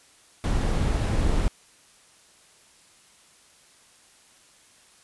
brown noise, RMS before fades -23 dBFS, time 0.44-1.48 s, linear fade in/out 0 ms, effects white hiss -56 dBFS RMS until 5.03 s + resampled to 24000 Hz

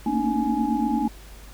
sine tone cluster, 225.8 / 234.8 / 278.1 / 305.3 / 839 Hz, A3 / A#3 / C#4 / D#4 / G#5, +45 / +13 / +6 / -33 / +17 cents, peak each -27 dBFS, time 0.06-1.08 s, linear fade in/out 5 ms, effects added 50 Hz sine -42 dBFS peak until 1.53 s + pink hiss -48 dBFS RMS until 1.53 s

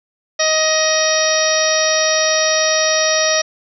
harmonic tone, 627 Hz, D#5, 13 cents sharp, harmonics 1 / 2 / 3 / 4 / 5 / 6 / 7 / 8 / 9, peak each -17 / -24 / -21 / -26 / -28 / -24 / -27 / -26 / -18 dBFS, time 0.39-3.42 s, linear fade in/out 10 ms, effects none

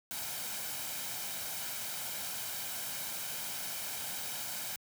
white noise with comb filter, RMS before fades -39 dBFS, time 0.11-4.76 s, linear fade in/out 0 ms, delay 1.3 ms, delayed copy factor +0.5, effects high-pass 100 Hz 12 dB/octave

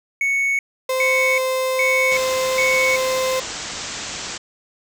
triangle tone bursts, 2217 Hz, C#7, in tune, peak -15 dBFS, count 4, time 0.21-2.96 s, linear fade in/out 2 ms, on 380 ms, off 410 ms
35% pulse tone, 519 Hz, C5, 14 cents flat, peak -17 dBFS, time 0.89-3.4 s, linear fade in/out 5 ms
white low-pass noise, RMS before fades -30 dBFS, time 2.11-4.38 s, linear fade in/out 10 ms, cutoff 7800 Hz, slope 96 dB/octave
effects none

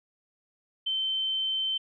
sine tone, 3092 Hz, G7, 24 cents flat, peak -26 dBFS, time 0.86-1.78 s, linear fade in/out 10 ms, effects none

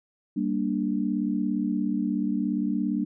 sine chord, G minor, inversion none, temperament equal, 196 / 233.1 / 293.7 Hz, G3 / Bb3 / D4, 0 / 0 / 0 cents, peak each -28 dBFS, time 0.36-3.05 s, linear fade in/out 10 ms, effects none

